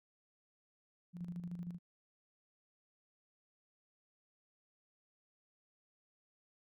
sine tone with tremolo, 174.61 Hz, F3, in tune, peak -39 dBFS, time 1.13-1.79 s, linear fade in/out 50 ms, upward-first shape square, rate 13 Hz, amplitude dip 55%, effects none

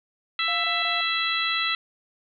harmonic tone, 663 Hz, E5, 10 cents sharp, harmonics 2 / 3 / 4 / 5 / 6, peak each -29 / -29 / -29 / -29 / -29 dBFS, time 0.39-1.75 s, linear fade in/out 2 ms
triangle tone bursts, 698.5 Hz, F5, in tune, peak -30 dBFS, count 3, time 0.48-1.008 s, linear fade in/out 2 ms, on 160 ms, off 24 ms
effects none

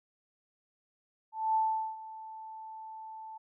sine tone with ADSR envelope, 880 Hz, A5, in tune, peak -24 dBFS, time 1.32-3.38 s, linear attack 230 ms, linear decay 410 ms, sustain -18 dB, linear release 10 ms, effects none

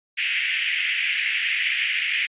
pink band-pass noise, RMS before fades -24 dBFS, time 0.17-2.27 s, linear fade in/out 20 ms, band 1900 to 3000 Hz, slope 48 dB/octave, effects resampled to 8000 Hz

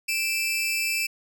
sawtooth tone pair together, 2359 / 2637 Hz, D7 / E7, +7 / 0 cents, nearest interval major second, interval 193 cents, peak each -26 / -22 dBFS, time 0.08-1.07 s, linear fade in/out 10 ms, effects none

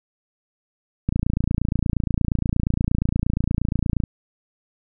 click train, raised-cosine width 5 ms, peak -8 dBFS, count 85, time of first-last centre 1.09-4.037 s, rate 28.5 Hz, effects none

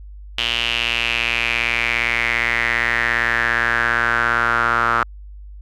sawtooth tone with band-pass filter sweep, 117.4 Hz, A#2, 13 cents sharp, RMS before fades -19 dBFS, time 0.38-5.03 s, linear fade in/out 0 ms, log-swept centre 3000 to 1300 Hz, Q 5.7, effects added 50 Hz sine -34 dBFS peak until 5.61 s

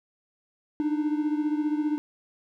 triangle beating tone pair, 298.1 / 313.1 Hz, D4 / D#4, +26 / +11 cents, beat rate 15 Hz, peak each -23 / -28 dBFS, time 0.8-1.98 s, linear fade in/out 0 ms, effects none

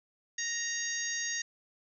harmonic tone with a mistuned harmonic, 932.3 Hz, A#5, in tune, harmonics 2 / 3 / 4 / 5 / 6 / 7, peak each -36 / -46 / -43 / -43 / -40 / -36 dBFS, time 0.38-1.42 s, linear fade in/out 5 ms, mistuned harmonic 6, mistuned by +34 cents, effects none

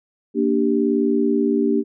sine chord, G minor, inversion first, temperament equal, 233.1 / 293.7 / 392 Hz, Bb3 / D4 / G4, 0 / 0 / 0 cents, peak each -20 dBFS, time 0.34-1.84 s, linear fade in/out 50 ms, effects none

